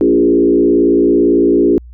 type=tone with frequency modulation; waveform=sine; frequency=343.6 Hz; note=F4; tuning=28 cents flat; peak=-7 dBFS; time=0.01-1.78 s; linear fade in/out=0 ms; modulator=58 Hz; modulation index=1.4; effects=added 60 Hz sine -32 dBFS peak until 1.93 s